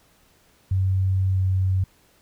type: tone with pitch glide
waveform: sine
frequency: 94.8 to 94.09 Hz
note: F#2 to F#2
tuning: +43 to +30 cents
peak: -18 dBFS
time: 0.71-1.84 s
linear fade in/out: 5 ms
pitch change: -13 cents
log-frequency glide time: 1.33-1.38 s
effects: pink hiss -59 dBFS RMS until 2.21 s